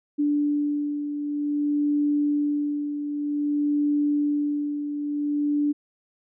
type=beating tone pair; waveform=sine; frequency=292.4 / 292.93 Hz; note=D4 / D4; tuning=-7 / -4 cents; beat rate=0.53 Hz; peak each=-22 / -30 dBFS; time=0.18-5.73 s; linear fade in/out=20 ms; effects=none